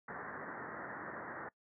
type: low-pass noise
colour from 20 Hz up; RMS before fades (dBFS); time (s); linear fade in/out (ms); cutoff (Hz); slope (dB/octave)
white; -45; 0.08-1.49; 5; 1900; 96
effects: noise-tail reverb RT60 0.1 s tail -22 dB re dry + high-pass 150 Hz 12 dB/octave